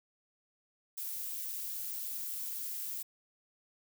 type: noise with amplitude modulation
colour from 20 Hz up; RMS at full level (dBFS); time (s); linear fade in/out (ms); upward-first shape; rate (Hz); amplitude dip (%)
violet; -37; 0.97-3.03; 10; sine; 295; 50
effects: none